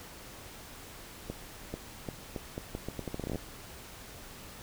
accelerating click train, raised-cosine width 2 ms, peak -22 dBFS, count 18, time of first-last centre 1.3-3.357 s, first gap 440 ms, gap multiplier 0.79, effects pink hiss -48 dBFS RMS until 4.62 s

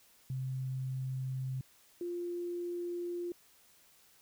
sine tone pair in turn, 130.81 / 349.2 Hz, C3 / F4, 0 / 0 cents, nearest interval octave + perfect fourth, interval 1700 cents, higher second, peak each -34 / -35 dBFS, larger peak first, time 0.3-1.61 / 2.01-3.32 s, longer neither, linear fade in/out 2 ms, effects white hiss -64 dBFS RMS until 4.21 s

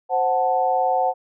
sine chord, F# diminished, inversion second, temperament equal, 523.3 / 740 / 880 Hz, C5 / F#5 / A5, 0 / 0 / 0 cents, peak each -23 / -19 / -24 dBFS, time 0.09-1.14 s, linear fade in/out 50 ms, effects none

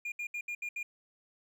triangle tone bursts at uneven times, 2418 Hz, D7, 50 cents sharp, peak -33 dBFS, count 6, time 0.05-0.12 / 0.19-0.27 / 0.34-0.41 / 0.48-0.55 / 0.62-0.69 / 0.76-0.83 s, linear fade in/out 5 ms, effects none

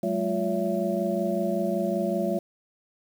sine tone cluster, 186.7 / 212 / 350.8 / 566 / 667 Hz, F#3 / G#3 / F4 / C#5 / E5, +16 / +36 / +8 / +36 / +20 cents, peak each -30 dBFS, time 0.03-2.39 s, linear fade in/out 5 ms, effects 8-bit

